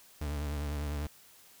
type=tone with vibrato; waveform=40% pulse; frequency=73.42 Hz; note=D2; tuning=in tune; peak=-32 dBFS; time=0.21-1.07 s; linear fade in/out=5 ms; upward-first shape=triangle; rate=10 Hz; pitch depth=68 cents each way; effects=white hiss -58 dBFS RMS until 1.6 s